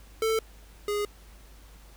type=tone pair in turn; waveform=square; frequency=443.9 / 413.3 Hz; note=A4 / G#4; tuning=+15 / -8 cents; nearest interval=minor second; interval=123 cents; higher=first; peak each=-24 / -27 dBFS; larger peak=first; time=0.22-0.39 / 0.88-1.05 s; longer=neither; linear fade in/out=2 ms; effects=added 51 Hz sine -49 dBFS peak until 1.96 s + pink hiss -56 dBFS RMS until 1.96 s